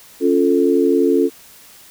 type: chord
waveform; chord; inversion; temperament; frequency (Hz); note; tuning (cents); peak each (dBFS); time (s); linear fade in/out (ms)
sine; Db augmented; none; equal with one note detuned; 277.2 / 349.2 / 441.3; Db4 / F4 / A4; 0 / 0 / +5; -16; 0.2-1.3; 50
effects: white hiss -44 dBFS RMS until 1.9 s